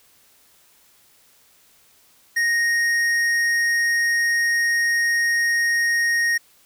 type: tone with tanh clipping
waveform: sine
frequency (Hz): 1864.7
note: A#6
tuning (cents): 0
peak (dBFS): -19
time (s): 2.36-6.38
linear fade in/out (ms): 10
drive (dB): 12
effects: white hiss -56 dBFS RMS until 6.65 s